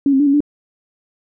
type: tone with pitch steps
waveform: sine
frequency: 279.8 / 267.8 / 291.2 / 278.1 / 292.8 Hz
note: C#4 / C4 / D4 / C#4 / D4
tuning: +16 / +40 / -15 / +6 / -5 cents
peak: -10 dBFS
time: 0.06-0.405 s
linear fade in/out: 2 ms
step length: 69 ms
effects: none